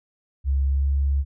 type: tone with pitch glide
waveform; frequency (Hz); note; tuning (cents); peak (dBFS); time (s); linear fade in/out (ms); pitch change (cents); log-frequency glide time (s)
sine; 68.4 to 69.48; C#2 to C#2; -23 to +5; -18; 0.44-1.25; 50; +28; 0.69-0.87
effects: none